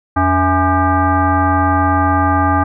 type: tone with frequency modulation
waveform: sine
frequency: 457.9 Hz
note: A#4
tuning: 31 cents flat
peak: -10 dBFS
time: 0.16-2.64 s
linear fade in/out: 10 ms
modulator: 371 Hz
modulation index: 2.5
effects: none